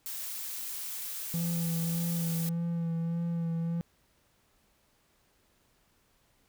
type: noise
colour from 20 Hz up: blue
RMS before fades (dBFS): -38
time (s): 0.06-2.49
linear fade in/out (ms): 0
type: tone with vibrato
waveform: triangle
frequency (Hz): 167.7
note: E3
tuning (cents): +30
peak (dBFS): -27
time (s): 1.34-3.81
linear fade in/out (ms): 0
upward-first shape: sine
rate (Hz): 1.7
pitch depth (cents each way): 22
effects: pink hiss -69 dBFS RMS until 6.48 s